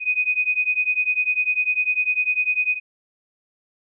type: beating tone pair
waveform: sine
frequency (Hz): 2489 / 2499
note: D#7 / D#7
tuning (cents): 0 / +7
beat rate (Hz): 10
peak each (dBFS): -22 / -21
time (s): 0-2.8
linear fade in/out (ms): 50
effects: none